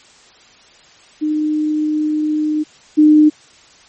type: tone pair in turn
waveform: sine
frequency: 305.2 / 304.1 Hz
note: D#4 / D#4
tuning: -33 / -40 cents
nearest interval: unison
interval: 7 cents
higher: first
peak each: -14 / -5 dBFS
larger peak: second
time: 1.21-2.64 / 2.97-3.3 s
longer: first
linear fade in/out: 20 ms
effects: white hiss -46 dBFS RMS until 3.88 s + MP3 32 kbps